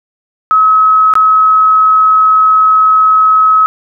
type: tone with dropouts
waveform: sine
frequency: 1282 Hz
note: E6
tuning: 49 cents flat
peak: -4 dBFS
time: 0.51-3.66 s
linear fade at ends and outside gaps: 0 ms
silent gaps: 1.138-1.154 s
effects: none